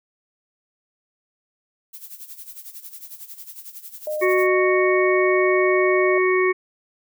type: noise with tremolo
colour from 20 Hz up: violet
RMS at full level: -36 dBFS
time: 1.93-4.47 s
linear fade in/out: 10 ms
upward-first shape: sine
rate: 11 Hz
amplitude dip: 75%
type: tone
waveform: sine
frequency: 610 Hz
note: D#5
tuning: 34 cents flat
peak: -23 dBFS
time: 4.07-6.18 s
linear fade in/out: 2 ms
type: harmonic tone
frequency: 370 Hz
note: F#4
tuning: in tune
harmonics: 1 / 3 / 5 / 6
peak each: -17 / -25 / -26 / -24 dBFS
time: 4.21-6.53 s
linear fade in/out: 20 ms
effects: none